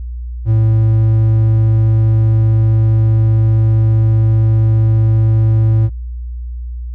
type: tone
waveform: triangle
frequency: 110.6 Hz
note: A2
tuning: 9 cents sharp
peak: -6 dBFS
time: 0.45-5.9 s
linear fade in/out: 50 ms
effects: added 60 Hz sine -21 dBFS peak until 6.94 s